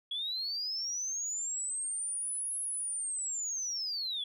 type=linear two-way sweep; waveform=sine; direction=up then down; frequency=3322 to 10760 to 3322 Hz; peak=-32 dBFS; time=0.11-4.24 s; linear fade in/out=5 ms; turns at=2.59 s; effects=tanh soft clip ceiling -28 dBFS